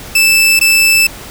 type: tone with dropouts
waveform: sawtooth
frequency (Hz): 2637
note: E7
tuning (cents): 0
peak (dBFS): -3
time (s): 0.15-1.07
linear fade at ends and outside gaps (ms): 5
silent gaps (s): 0.593-0.611
effects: pink hiss -30 dBFS RMS until 1.3 s